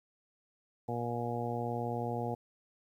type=harmonic tone; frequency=119.2 Hz; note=A#2; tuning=39 cents sharp; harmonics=1 / 2 / 3 / 4 / 5 / 6 / 7; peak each=-38 / -40 / -43 / -39 / -45 / -40 / -41 dBFS; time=0.88-2.35 s; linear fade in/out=10 ms; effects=11-bit